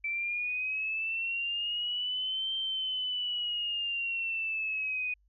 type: linear two-way sweep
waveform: sine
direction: up then down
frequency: 2323 to 3136 to 2478 Hz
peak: -30 dBFS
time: 0.04-5.14 s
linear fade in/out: 5 ms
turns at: 2.55 s
effects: added 50 Hz sine -64 dBFS peak until 5.28 s